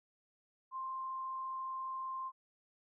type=tone with frequency modulation; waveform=sine; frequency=1051 Hz; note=C6; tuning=7 cents sharp; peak=-38 dBFS; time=0.71-2.32 s; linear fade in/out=50 ms; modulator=34.6 Hz; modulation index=0.25; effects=none